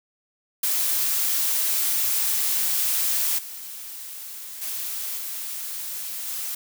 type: noise with level steps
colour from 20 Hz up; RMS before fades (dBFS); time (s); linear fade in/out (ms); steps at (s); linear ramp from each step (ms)
blue; -23 / -37 / -30 / -32 / -30; 0.63-6.55; 5; 3.38 / 4.61 / 5.17 / 6.27; 10
effects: none